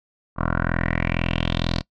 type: tone with low-pass filter sweep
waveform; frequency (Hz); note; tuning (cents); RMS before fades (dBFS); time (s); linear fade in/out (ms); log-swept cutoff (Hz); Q
10% pulse; 42.13; E1; +38; -23; 0.36-1.83; 50; 1200 to 4500; 4.9
effects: noise-tail reverb RT60 0.1 s tail -23 dB re dry